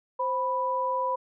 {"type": "tone pair together", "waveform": "sine", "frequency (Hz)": [523.3, 987.8], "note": ["C5", "B5"], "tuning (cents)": [0, 0], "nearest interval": "major seventh", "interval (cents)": 1100, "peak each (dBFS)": [-30, -26], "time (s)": [0.19, 1.16], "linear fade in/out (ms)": 10, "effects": []}